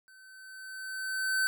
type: tone with level ramp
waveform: square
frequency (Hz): 1530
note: G6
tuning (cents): -42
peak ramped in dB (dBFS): -55 to -25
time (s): 0.08-1.47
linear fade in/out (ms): 0
effects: none